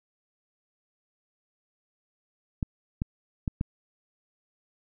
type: clicks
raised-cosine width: 5 ms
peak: -15 dBFS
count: 4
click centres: 2.628 / 3.019 / 3.478 / 3.611 s
effects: none